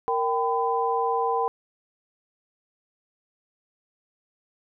sine tone cluster, 464.4 / 780 / 1007 Hz, A#4 / G5 / B5, -7 / -9 / +33 cents, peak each -26 dBFS, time 0.08-1.48 s, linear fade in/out 0 ms, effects none

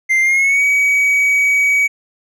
triangle tone with pitch glide, 2090 to 2266 Hz, C7 to C#7, -2 to +37 cents, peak -9 dBFS, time 0.09-1.88 s, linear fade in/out 20 ms, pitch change +139 cents, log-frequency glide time 0.21-0.64 s, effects none

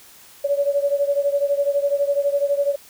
sine beating tone pair, 563 / 575 Hz, C#5 / D5, +27 / -37 cents, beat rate 12 Hz, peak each -19 / -22 dBFS, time 0.44-2.76 s, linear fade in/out 10 ms, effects white hiss -47 dBFS RMS until 2.89 s

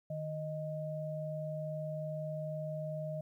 sine tone pair together, 153.74 / 622.3 Hz, D#3 / D#5, -20 / 0 cents, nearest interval 2 octaves, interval 2420 cents, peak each -39 / -39 dBFS, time 0.1-3.21 s, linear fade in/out 5 ms, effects 12-bit

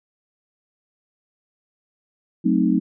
sine chord, F# diminished seventh, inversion none, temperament equal, 185 / 220 / 261.6 / 311.1 Hz, F#3 / A3 / C4 / Eb4, 0 / 0 / 0 / 0 cents, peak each -21 dBFS, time 2.44-2.8 s, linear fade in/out 20 ms, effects none

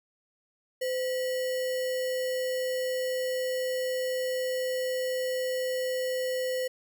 sine tone with sample-and-hold, 512 Hz, C5, 38 cents flat, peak -27 dBFS, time 0.81-6.68 s, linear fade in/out 10 ms, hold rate 2450 Hz, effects none

